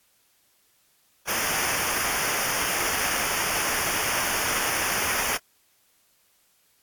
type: noise with comb filter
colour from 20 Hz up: pink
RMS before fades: -26 dBFS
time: 1.27-5.38 s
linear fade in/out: 20 ms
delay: 0.25 ms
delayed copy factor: -0.85
effects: white hiss -64 dBFS RMS until 6.82 s + AAC 64 kbps